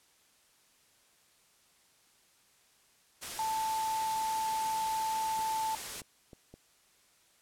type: noise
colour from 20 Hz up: white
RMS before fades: -40 dBFS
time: 3.21-6.02 s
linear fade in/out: 20 ms
type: tone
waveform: sine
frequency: 880 Hz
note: A5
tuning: in tune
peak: -30 dBFS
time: 3.39-5.75 s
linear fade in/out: 2 ms
type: clicks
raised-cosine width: 2 ms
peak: -36 dBFS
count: 4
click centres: 5.392 / 6.018 / 6.332 / 6.54 s
effects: white hiss -66 dBFS RMS until 7.41 s + low-pass 11000 Hz 12 dB/octave